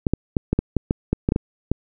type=clicks; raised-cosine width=3 ms; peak=-5 dBFS; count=12; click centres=0.068 / 0.136 / 0.368 / 0.53 / 0.59 / 0.767 / 0.909 / 1.13 / 1.289 / 1.321 / 1.361 / 1.716 s; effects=none